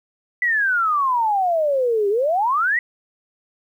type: exponential two-way sweep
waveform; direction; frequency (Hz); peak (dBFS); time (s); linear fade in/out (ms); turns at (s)
sine; down then up; 1997 to 392 to 1997; -16; 0.42-2.79; 2; 2.09
effects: 9-bit